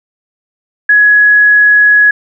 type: tone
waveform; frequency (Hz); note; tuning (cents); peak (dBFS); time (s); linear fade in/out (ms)
sine; 1679; G#6; +18; -3; 0.89-2.11; 5
effects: none